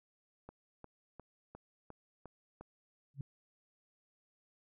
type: click train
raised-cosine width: 1 ms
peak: -35 dBFS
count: 7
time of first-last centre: 0.49-2.61 s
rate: 2.83 Hz
type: tone with exponential growth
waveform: sine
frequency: 138.59 Hz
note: C#3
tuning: in tune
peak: -34 dBFS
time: 3.14-3.21 s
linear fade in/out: 2 ms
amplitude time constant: 15 ms
effects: none